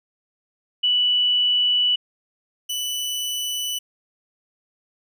sine / sawtooth tone pair in turn, 2960 / 2977 Hz, F#7 / F#7, 0 / +10 cents, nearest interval unison, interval 10 cents, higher second, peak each -16 / -21 dBFS, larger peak first, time 0.83-1.96 / 2.69-3.79 s, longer first, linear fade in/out 10 ms, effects none

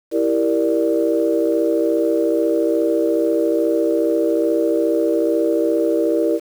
sine chord, E half-diminished seventh, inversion none, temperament equal, 329.6 / 392 / 466.2 / 587.3 Hz, E4 / G4 / Bb4 / D5, 0 / 0 / 0 / 0 cents, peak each -18 / -23 / -19 / -21 dBFS, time 0.11-6.4 s, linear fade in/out 50 ms, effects tanh soft clip ceiling -5 dBFS + 7-bit

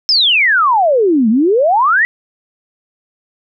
sine exponential two-way sweep, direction down then up, 5380 to 209 to 1997 Hz, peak -8 dBFS, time 0.09-2.05 s, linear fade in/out 0 ms, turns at 1.29 s, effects none

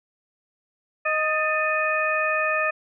harmonic tone with a mistuned harmonic, 622.3 Hz, D#5, in tune, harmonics 1 / 2 / 3 / 4, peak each -26 / -26 / -26 / -26 dBFS, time 1.05-2.71 s, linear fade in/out 10 ms, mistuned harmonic 3, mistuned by -76 cents, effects none

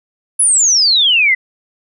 sine exponential sweep, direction down, 10548 to 1975.5 Hz, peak -8 dBFS, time 0.39-1.35 s, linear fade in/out 10 ms, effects none

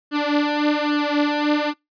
sawtooth tone with flanger, 295.3 Hz, D4, 10 cents sharp, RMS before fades -20 dBFS, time 0.11-1.74 s, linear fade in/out 50 ms, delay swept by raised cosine 0.65 to 4.65 ms, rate 1.2 Hz, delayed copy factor +0.9, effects noise-tail reverb RT60 0.2 s tail -26 dB re dry + resampled to 11025 Hz

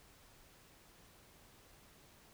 silence, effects pink hiss -63 dBFS RMS until 2.33 s

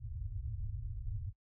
white low-pass noise, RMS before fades -40 dBFS, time 0-1.33 s, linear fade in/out 50 ms, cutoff 120 Hz, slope 96 dB/octave, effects noise-tail reverb RT60 0.1 s tail -24 dB re dry

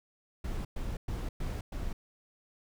brown noise bursts, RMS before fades -35 dBFS, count 5, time 0.44-1.93 s, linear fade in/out 5 ms, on 210 ms, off 110 ms, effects none

